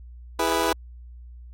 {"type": "chord", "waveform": "20% pulse", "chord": "E major", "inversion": "none", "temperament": "just", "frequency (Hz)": [329.6, 412, 494.4], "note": ["E4", "G#4", "B4"], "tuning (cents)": [0, -14, 2], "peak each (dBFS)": -21, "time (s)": [0.39, 0.73], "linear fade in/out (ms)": 5, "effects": ["added 60 Hz sine -40 dBFS peak until 1.53 s", "AAC 48 kbps"]}